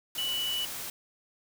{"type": "tone in noise", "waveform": "sine", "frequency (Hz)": 2960, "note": "F#7", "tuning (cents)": 0, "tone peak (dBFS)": -29, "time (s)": [0.18, 0.65], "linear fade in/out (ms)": 2, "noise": "white", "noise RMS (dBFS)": -38, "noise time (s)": [0.15, 0.9], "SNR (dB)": 6, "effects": []}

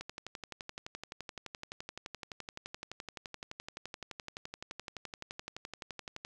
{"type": "click train", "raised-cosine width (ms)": 0.2, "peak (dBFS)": -24, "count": 74, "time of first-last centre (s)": [0.01, 6.249], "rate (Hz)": 11.7, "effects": []}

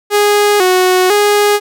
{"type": "tone with vibrato", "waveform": "sawtooth", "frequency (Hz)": 389.9, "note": "G4", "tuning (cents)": -9, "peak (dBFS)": -4, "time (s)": [0.1, 1.6], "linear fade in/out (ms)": 50, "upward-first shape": "square", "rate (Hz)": 1, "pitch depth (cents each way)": 100, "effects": []}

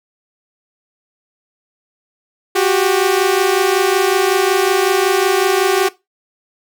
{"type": "tone pair together", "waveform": "sawtooth", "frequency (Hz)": [366.6, 392], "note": ["F#4", "G4"], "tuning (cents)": [-16, 0], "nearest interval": "minor second", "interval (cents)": 116, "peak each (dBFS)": -11, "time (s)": [2.55, 5.89], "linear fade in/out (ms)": 10, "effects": ["noise-tail reverb RT60 0.2 s tail -18 dB re dry"]}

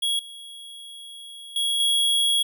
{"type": "tone with level steps", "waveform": "square", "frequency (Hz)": 3322, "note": "G#7", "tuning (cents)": 0, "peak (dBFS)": [-22, -39, -22, -19], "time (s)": [0.02, 2.43], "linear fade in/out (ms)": 10, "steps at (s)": [0.19, 1.56, 1.8], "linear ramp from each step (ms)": 2, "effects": []}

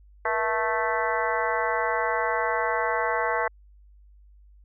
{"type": "harmonic tone with a mistuned harmonic", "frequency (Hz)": 220, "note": "A3", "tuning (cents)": 0, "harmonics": [2, 3, 4, 5, 6, 7, 8, 9], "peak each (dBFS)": [-30, -30, -29, -30, -35, -32, -35, -32], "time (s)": [0.25, 3.48], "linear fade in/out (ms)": 5, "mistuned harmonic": 2, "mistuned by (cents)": 150, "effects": ["added 50 Hz sine -50 dBFS peak until 4.64 s"]}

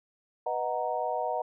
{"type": "chord", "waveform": "sine", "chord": "B major seventh", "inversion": "none", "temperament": "equal", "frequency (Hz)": [493.9, 622.3, 740, 932.3], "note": ["B4", "D#5", "F#5", "A#5"], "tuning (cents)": [0, 0, 0, 0], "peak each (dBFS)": [-35, -33, -32, -34], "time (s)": [0.46, 1.42], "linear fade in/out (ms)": 5, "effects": []}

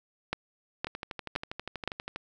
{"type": "two click trains", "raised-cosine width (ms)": 0.3, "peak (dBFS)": [-20, -13], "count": [17, 4], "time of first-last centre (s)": [[0.87, 2.16], [0.33, 1.876]], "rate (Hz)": [12.4, 1.94], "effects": []}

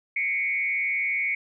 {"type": "tone with frequency modulation", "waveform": "sine", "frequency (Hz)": 2217, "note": "C#7", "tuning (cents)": 0, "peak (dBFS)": -23, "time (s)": [0.16, 1.35], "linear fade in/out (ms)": 5, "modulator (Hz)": 159, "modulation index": 0.72, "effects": []}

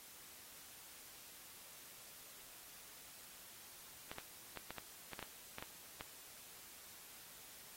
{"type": "clicks", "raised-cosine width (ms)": 0.3, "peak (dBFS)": -29, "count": 11, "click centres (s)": [4.115, 4.184, 4.573, 4.706, 4.783, 5.133, 5.192, 5.227, 5.584, 5.625, 6.009], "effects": ["white hiss -57 dBFS RMS until 7.76 s", "AAC 48 kbps"]}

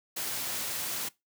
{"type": "noise", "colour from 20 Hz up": "white", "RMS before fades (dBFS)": -34, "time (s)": [0.16, 1.09], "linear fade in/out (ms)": 10, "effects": ["noise-tail reverb RT60 0.2 s tail -21 dB re dry", "high-pass 100 Hz 12 dB/octave"]}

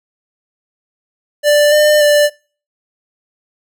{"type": "tone with pitch steps", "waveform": "square", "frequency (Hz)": [589, 601, 589], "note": ["D5", "D5", "D5"], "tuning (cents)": [5, 40, 5], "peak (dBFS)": -8, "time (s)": [1.43, 2.3], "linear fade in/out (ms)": 50, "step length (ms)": 290, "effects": ["noise-tail reverb RT60 0.4 s tail -25 dB re dry"]}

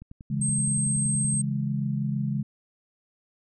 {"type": "click train", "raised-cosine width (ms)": 5, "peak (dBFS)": -30, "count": 15, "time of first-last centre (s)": [0.02, 1.341], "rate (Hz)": 10.6}
{"type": "chord", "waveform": "sine", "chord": "C# minor", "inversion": "none", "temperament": "equal", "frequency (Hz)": [138.59, 164.81, 207.7], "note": ["C#3", "E3", "G#3"], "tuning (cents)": [0, 0, 0], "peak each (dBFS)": [-27, -33, -29], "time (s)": [0.3, 2.43], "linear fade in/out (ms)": 10}
{"type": "tone", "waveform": "sine", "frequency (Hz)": 8372, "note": "C9", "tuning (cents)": 0, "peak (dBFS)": -25, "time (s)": [0.41, 1.42], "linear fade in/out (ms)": 10}
{"effects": []}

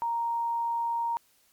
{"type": "tone", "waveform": "sine", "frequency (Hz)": 932.3, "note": "A#5", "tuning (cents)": 0, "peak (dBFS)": -26, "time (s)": [0.02, 1.17], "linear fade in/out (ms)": 0, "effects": ["white hiss -65 dBFS RMS until 1.52 s", "MP3 96 kbps"]}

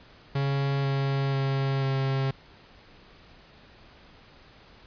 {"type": "tone with pitch steps", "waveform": "45% pulse", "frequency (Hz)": [138.59, 137.32, 136.05, 134.8], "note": ["C#3", "C#3", "C#3", "C#3"], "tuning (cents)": [0, -16, -32, -48], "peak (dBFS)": -24, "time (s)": [0.35, 2.31], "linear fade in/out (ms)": 5, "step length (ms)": 490, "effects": ["pink hiss -53 dBFS RMS until 4.86 s", "resampled to 11025 Hz"]}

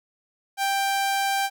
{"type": "tone", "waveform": "sawtooth", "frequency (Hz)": 787, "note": "G5", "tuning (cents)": 7, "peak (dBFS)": -18, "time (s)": [0.57, 1.5], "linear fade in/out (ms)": 50, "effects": []}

